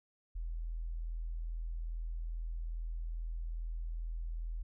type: tone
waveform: sine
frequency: 41.2 Hz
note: E1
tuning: in tune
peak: -36 dBFS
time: 0.35-4.63 s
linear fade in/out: 10 ms
effects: none